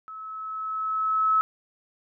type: tone with level ramp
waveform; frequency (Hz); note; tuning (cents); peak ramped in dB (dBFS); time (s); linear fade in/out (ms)
sine; 1295; E6; -31; -37 to -17; 0.08-1.41; 0
effects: none